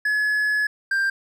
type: tone pair in turn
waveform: triangle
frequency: 1700 / 1584.3 Hz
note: G#6 / G6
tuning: +40 / +18 cents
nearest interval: minor second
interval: 122 cents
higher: first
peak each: -17 dBFS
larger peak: neither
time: 0.05-0.67 / 0.91-1.1 s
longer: first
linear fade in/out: 5 ms
effects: none